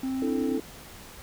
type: tone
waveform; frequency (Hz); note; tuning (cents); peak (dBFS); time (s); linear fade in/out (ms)
triangle; 263.5; C4; +12; -25; 0.03-0.58; 5
type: chord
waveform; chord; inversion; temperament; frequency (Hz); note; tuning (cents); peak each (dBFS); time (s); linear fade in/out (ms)
sine; D suspended second; none; just; 293.7 / 330.4 / 440.5; D4 / E4 / A4; 0 / +4 / +2; -31; 0.22-0.6; 2
effects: tanh soft clip ceiling -13 dBFS + pink hiss -46 dBFS RMS until 1.22 s